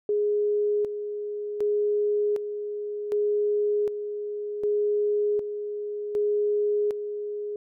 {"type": "tone with tremolo", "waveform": "sine", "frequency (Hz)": 415.7, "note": "G#4", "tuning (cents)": 2, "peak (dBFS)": -21, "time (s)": [0.09, 7.56], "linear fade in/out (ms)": 2, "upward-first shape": "square", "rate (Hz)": 0.66, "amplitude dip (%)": 60, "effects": []}